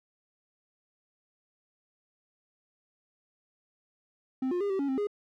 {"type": "tone with pitch steps", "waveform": "triangle", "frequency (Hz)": [260.9, 355.5, 404.3, 385.4, 279.6, 264.8, 412.5], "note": ["C4", "F4", "G#4", "G4", "C#4", "C4", "G#4"], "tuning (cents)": [-5, 31, -46, -29, 15, 21, -12], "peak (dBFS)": -25, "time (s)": [4.42, 5.071], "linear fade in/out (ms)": 5, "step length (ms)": 93, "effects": []}